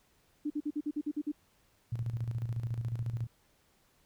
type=tone bursts; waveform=sine; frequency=297.1 Hz; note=D4; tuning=20 cents sharp; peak=-30 dBFS; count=9; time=0.45-1.319 s; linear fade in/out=10 ms; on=53 ms; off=49 ms
type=tone with tremolo; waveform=sine; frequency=116.54 Hz; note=A#2; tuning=in tune; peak=-30 dBFS; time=1.92-3.27 s; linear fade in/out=5 ms; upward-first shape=square; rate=14 Hz; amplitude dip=60%
effects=pink hiss -69 dBFS RMS until 4.05 s